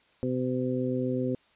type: harmonic tone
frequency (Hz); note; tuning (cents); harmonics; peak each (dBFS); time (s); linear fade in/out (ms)
127.4; C3; -46; 1 / 2 / 3 / 4; -33 / -29 / -33 / -33; 0.23-1.35; 0
effects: white hiss -63 dBFS RMS until 1.55 s + resampled to 8000 Hz